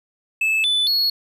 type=tone with pitch steps; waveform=triangle; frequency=2615 / 3493 / 4344 Hz; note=E7 / A7 / C#8; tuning=-15 / -13 / -36 cents; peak=-15 dBFS; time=0.41-1.1 s; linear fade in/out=5 ms; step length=230 ms; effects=none